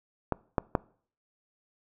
clicks, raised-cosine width 1 ms, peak -12 / -10 / -9 dBFS, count 3, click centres 0.323 / 0.582 / 0.752 s, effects noise-tail reverb RT60 0.5 s tail -23 dB re dry

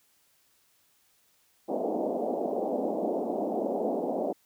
white band-pass noise, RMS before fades -30 dBFS, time 1.68-4.33 s, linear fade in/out 10 ms, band 210 to 730 Hz, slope 48 dB/octave, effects white hiss -67 dBFS RMS until 4.45 s

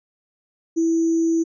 sine tone with sample-and-hold, 329.6 Hz, E4, in tune, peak -16 dBFS, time 0.76-1.44 s, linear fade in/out 20 ms, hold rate 6300 Hz, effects resampled to 16000 Hz

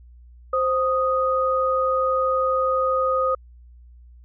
sine tone pair together, 523.2 / 1244.5 Hz, C5 / D#6, 0 / 0 cents, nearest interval octave + minor third, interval 1500 cents, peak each -21 dBFS, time 0.53-3.35 s, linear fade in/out 5 ms, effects added 60 Hz sine -44 dBFS peak until 4.24 s

